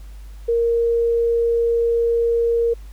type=tone; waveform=sine; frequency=466.2 Hz; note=A#4; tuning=in tune; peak=-15 dBFS; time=0.48-2.74 s; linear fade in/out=10 ms; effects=added 50 Hz sine -34 dBFS peak until 2.92 s + pink hiss -53 dBFS RMS until 2.92 s